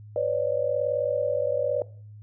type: tone cluster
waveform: sine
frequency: 498.1 / 556 / 597 Hz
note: B4 / C#5 / D5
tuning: +15 / +5 / +28 cents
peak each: -27 dBFS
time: 0.16-1.82 s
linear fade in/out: 2 ms
effects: noise-tail reverb RT60 0.5 s tail -20 dB re dry + added 105 Hz sine -42 dBFS peak until 2.22 s